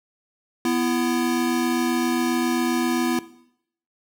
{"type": "tone pair together", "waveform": "square", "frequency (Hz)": [247.2, 334.7], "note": ["B3", "E4"], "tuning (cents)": [2, 26], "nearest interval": "perfect fourth", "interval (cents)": 524, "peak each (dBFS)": -23, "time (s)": [0.65, 3.19], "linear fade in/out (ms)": 2, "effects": ["noise-tail reverb RT60 0.7 s tail -17 dB re dry"]}